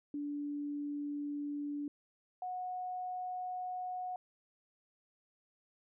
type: tone pair in turn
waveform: sine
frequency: 290.3 / 731.5 Hz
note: D4 / F#5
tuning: -20 / -20 cents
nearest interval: octave + major third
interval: 1600 cents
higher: second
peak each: -36 / -37 dBFS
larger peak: first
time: 0.14-1.88 / 2.42-4.16 s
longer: neither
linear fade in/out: 2 ms
effects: none